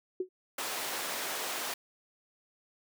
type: tone with exponential decay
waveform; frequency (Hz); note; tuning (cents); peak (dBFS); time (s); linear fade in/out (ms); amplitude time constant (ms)
sine; 370; F#4; 0; -26; 0.2-0.29; 5; 19
type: high-pass noise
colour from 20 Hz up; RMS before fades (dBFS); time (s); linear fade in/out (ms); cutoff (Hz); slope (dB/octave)
pink; -36; 0.58-1.74; 5; 530; 12
effects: none